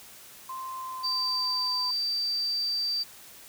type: tone with pitch glide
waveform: sine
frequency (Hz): 1045 to 1005.3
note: C6 to B5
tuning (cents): -2 to +30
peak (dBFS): -34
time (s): 0.49-1.91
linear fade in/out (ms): 5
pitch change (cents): -68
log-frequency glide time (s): 0.7-1.78
type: tone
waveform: sine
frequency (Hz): 4659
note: D8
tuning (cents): -15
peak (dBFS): -26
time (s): 1.03-3.04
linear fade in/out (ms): 20
effects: white hiss -49 dBFS RMS until 3.48 s